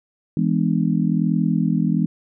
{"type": "chord", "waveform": "sine", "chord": "E dominant seventh", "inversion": "none", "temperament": "just", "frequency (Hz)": [164.81, 206, 247.2, 296.7], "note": ["E3", "G#3", "B3", "D4"], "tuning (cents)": [0, -14, 2, 18], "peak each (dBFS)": [-20, -21, -23, -26], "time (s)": [0.37, 2.06], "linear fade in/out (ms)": 2, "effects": []}